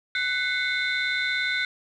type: tone cluster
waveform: sine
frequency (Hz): 1494 / 2043 / 2180 / 3582 / 4036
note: F#6 / C7 / C#7 / A7 / B7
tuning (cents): +16 / -42 / -29 / +30 / +37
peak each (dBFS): -26 / -31 / -28 / -31 / -34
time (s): 0.15-1.65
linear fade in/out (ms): 2
effects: tanh soft clip ceiling -16 dBFS